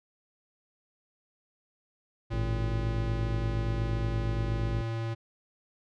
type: tone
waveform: square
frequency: 113.9 Hz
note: A#2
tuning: 40 cents flat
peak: -31 dBFS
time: 2.3-5.15 s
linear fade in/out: 20 ms
type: harmonic tone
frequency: 52.7 Hz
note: G#1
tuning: 26 cents sharp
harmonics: 1 / 2 / 3 / 4 / 5 / 6 / 7 / 8 / 9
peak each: -31 / -37 / -41 / -43 / -45 / -47 / -48 / -49 / -50 dBFS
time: 2.32-4.82 s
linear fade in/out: 5 ms
effects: low-pass 4000 Hz 12 dB/octave